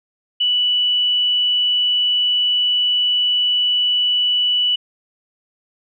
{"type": "tone", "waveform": "sine", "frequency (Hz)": 2960, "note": "F#7", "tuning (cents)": 0, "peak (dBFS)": -14, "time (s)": [0.4, 4.76], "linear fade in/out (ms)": 10, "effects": []}